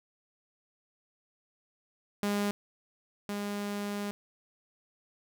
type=tone pair in turn; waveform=sawtooth; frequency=204.1 / 204.1 Hz; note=G#3 / G#3; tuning=-30 / -30 cents; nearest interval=unison; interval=0 cents; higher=neither; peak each=-24 / -29 dBFS; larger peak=first; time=2.23-2.51 / 3.29-4.11 s; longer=second; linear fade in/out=0 ms; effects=none

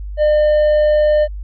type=tone; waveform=triangle; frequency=603 Hz; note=D5; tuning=46 cents sharp; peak=-8 dBFS; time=0.17-1.28 s; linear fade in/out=50 ms; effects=added 50 Hz sine -24 dBFS peak until 1.43 s + resampled to 11025 Hz

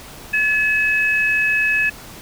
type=tone pair together; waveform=sine; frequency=1713.9 / 2568 Hz; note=A6 / E7; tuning=-46 / -46 cents; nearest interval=perfect fifth; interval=700 cents; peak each=-18 / -17 dBFS; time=0.33-1.9 s; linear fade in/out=10 ms; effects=pink hiss -38 dBFS RMS until 2.21 s

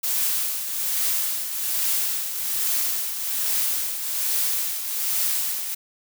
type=noise with tremolo; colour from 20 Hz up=blue; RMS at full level=-22 dBFS; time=0.03-5.75 s; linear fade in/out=10 ms; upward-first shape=triangle; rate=1.2 Hz; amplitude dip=60%; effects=none

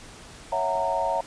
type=chord; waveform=sine; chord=F# dominant seventh; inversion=second; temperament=equal with one note detuned; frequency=554.4 / 659.3 / 740 / 921.1 Hz; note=C#5 / E5 / F#5 / A#5; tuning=0 / 0 / 0 / -21 cents; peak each=-30 / -28 / -30 / -26 dBFS; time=0.52-1.21 s; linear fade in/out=5 ms; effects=pink hiss -45 dBFS RMS until 1.26 s + resampled to 22050 Hz

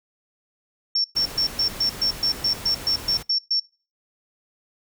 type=tone bursts; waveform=sine; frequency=5450 Hz; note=F8; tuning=43 cents flat; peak=-18 dBFS; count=13; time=0.95-3.599 s; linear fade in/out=5 ms; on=93 ms; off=120 ms
type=noise; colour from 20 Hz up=pink; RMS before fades=-36 dBFS; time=1.15-3.23 s; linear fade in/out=10 ms
effects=noise-tail reverb RT60 0.4 s tail -26 dB re dry

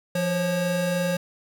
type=tone pair together; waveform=square; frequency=173.3 / 543.1 Hz; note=F3 / C#5; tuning=-13 / -36 cents; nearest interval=octave + minor sixth; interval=1977 cents; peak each=-26 dBFS; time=0.15-1.17 s; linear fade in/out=5 ms; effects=none

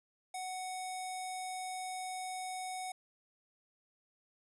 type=tone with low-pass filter; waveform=square; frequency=742 Hz; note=F#5; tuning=5 cents sharp; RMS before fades=-41 dBFS; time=0.34-2.92 s; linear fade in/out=5 ms; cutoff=9600 Hz; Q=3.2; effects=none

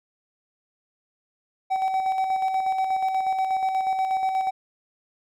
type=tone with tremolo; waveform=triangle; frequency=762 Hz; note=G5; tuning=49 cents flat; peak=-18 dBFS; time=1.7-4.51 s; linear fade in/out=20 ms; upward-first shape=square; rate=8.3 Hz; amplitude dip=40%; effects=none

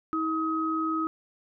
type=tone pair together; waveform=sine; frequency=319.8 / 1266.3 Hz; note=D#4 / D#6; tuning=+48 / +30 cents; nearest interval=2 octaves; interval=2382 cents; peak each=-28 dBFS; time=0.13-1.07 s; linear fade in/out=0 ms; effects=none

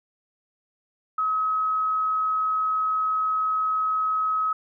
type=tone; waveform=sine; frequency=1277 Hz; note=D#6; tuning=45 cents sharp; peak=-21 dBFS; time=1.18-4.53 s; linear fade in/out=5 ms; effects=none

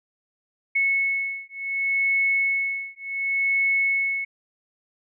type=beating tone pair; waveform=sine; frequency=2199 / 2199.68 Hz; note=C#7 / C#7; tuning=-14 / -14 cents; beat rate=0.68 Hz; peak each=-24 dBFS; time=0.75-4.25 s; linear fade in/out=10 ms; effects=none

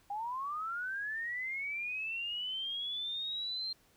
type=linear sweep; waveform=sine; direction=up; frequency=792 to 4186 Hz; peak=-35 dBFS; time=0.1-3.73 s; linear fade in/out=5 ms; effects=pink hiss -67 dBFS RMS until 3.96 s

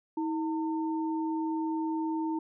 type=tone pair together; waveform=sine; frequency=319.9 / 904.8 Hz; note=D#4 / A5; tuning=+48 / +48 cents; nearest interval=octave + tritone; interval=1800 cents; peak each=-29 / -36 dBFS; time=0.17-2.39 s; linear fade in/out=5 ms; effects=none

